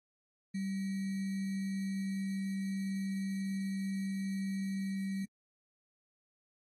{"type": "tone with sample-and-hold", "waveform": "sine", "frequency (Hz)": 193.9, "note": "G3", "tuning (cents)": -19, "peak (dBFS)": -33, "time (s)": [0.54, 5.25], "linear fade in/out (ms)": 10, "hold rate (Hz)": 2100, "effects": ["AAC 32 kbps"]}